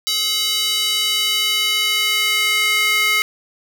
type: tone with high-pass filter sweep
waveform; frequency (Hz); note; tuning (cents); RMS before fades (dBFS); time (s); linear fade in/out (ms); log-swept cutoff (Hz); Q
square; 426.3; G#4; +45; -18; 0.07-3.22; 0; 3800 to 2000; 2.4
effects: none